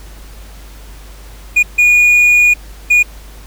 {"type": "tone bursts at uneven times", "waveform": "triangle", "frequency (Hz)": 2446, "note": "D#7", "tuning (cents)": -30, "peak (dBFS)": -4, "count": 3, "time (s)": [[1.56, 1.63], [1.78, 2.54], [2.9, 3.03]], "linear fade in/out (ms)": 10, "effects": ["added 50 Hz sine -32 dBFS peak until 3.46 s", "pink hiss -40 dBFS RMS until 3.46 s"]}